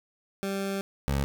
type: tone pair in turn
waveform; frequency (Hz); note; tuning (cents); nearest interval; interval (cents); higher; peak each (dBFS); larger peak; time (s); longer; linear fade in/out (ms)
20% pulse; 196 / 69.3; G3 / C#2; 0 / 0; octave + tritone; 1800; first; -24 / -20; second; 0.43-0.81 / 1.08-1.24; first; 0
effects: none